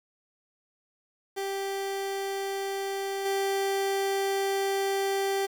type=tone with level steps; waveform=30% pulse; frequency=392 Hz; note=G4; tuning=in tune; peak=-27 / -23 dBFS; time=1.36-5.47 s; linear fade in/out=20 ms; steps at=3.25 s; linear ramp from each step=10 ms; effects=9-bit